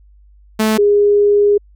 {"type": "tone pair in turn", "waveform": ["sawtooth", "sine"], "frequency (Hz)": [217.7, 410.2], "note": ["A3", "G#4"], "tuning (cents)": [-18, -21], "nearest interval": "major seventh", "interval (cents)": 1097, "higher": "second", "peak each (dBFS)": -8, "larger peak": "neither", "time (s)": [[0.59, 0.78], [0.78, 1.58]], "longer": "second", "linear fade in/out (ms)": 10, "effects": ["added 50 Hz sine -43 dBFS peak until 1.75 s"]}